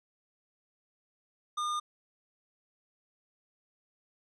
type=tone with hard clipping; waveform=sine; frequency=1213 Hz; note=D#6; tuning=44 cents flat; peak=-32 dBFS; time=1.57-1.8 s; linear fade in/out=10 ms; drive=13 dB; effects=resampled to 24000 Hz